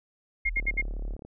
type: tone bursts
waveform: sine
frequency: 2136 Hz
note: C7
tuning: 35 cents sharp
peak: -23 dBFS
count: 4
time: 0.45-0.817 s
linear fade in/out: 10 ms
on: 46 ms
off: 61 ms
type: tone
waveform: sine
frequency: 40.25 Hz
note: E1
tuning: 41 cents flat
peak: -30 dBFS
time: 0.45-1.16 s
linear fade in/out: 10 ms
type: click train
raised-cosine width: 2 ms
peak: -31 dBFS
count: 25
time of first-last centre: 0.57-1.25 s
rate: 35.3 Hz
effects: none